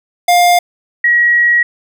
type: tone pair in turn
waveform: square / sine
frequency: 705 / 1907.8 Hz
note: F5 / A#6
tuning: +16 / +40 cents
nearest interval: octave + perfect fourth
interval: 1724 cents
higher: second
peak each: -7 dBFS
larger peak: neither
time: 0.28-0.59 / 1.04-1.63 s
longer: second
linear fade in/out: 5 ms
effects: none